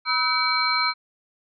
sine tone cluster, 975 / 1284 / 1516 / 2276 / 4139 Hz, B5 / E6 / F#6 / C#7 / C8, -23 / -46 / +42 / +45 / -20 cents, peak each -29 / -24 / -31 / -26 / -24 dBFS, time 0.05-0.94 s, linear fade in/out 50 ms, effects none

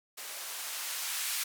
violet noise with band-pass filter sweep, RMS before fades -37 dBFS, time 0.17-1.44 s, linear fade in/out 10 ms, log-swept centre 480 to 1600 Hz, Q 0.79, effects none

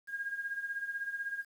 sine tone with tremolo, 1625 Hz, G#6, 38 cents flat, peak -32 dBFS, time 0.07-1.45 s, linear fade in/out 50 ms, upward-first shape sine, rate 16 Hz, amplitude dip 70%, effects 10-bit

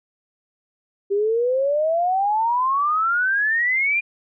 sine exponential sweep, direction up, 392 to 2433 Hz, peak -17 dBFS, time 1.1-4.01 s, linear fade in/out 20 ms, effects none

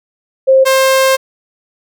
sine / sawtooth tone pair in turn, 530 / 530 Hz, C5 / C5, +22 / +22 cents, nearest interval unison, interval 0 cents, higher neither, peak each -4 dBFS, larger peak neither, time 0.47-0.65 / 0.65-1.17 s, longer second, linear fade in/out 20 ms, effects none

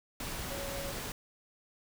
sine tone in noise, 556 Hz, C#5, 5 cents sharp, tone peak -41 dBFS, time 0.5-0.92 s, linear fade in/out 2 ms, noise pink, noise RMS -39 dBFS, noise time 0.2-1.12 s, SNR -5 dB, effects none

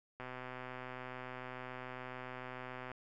click train, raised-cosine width 0.5 ms, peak -30 dBFS, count 346, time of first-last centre 0.2-2.917 s, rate 127 Hz, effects none

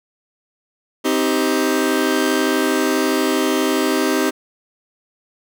sawtooth chord, C minor, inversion none, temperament just, 261.6 / 314 / 392.4 Hz, C4 / Eb4 / G4, 0 / +16 / +2 cents, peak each -16 dBFS, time 1.04-4.31 s, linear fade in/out 20 ms, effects none

